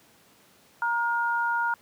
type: tone pair together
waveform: sine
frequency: 938 / 1423.8 Hz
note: A#5 / F6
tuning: +11 / +33 cents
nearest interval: perfect fifth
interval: 722 cents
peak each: -26 dBFS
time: 0.82-1.74 s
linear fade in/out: 2 ms
effects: pink hiss -58 dBFS RMS until 1.81 s + high-pass 150 Hz 12 dB/octave